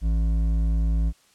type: tone with hard clipping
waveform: sine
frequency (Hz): 55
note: A1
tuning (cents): 0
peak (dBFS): -21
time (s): 0.01-1.13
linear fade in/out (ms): 50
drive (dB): 8
effects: white hiss -59 dBFS RMS until 1.34 s + low-pass 9000 Hz 12 dB/octave